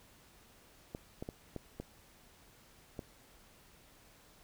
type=clicks; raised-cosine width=2 ms; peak=-27 dBFS; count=6; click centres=0.949 / 1.225 / 1.289 / 1.563 / 1.8 / 2.992 s; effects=pink hiss -62 dBFS RMS until 4.43 s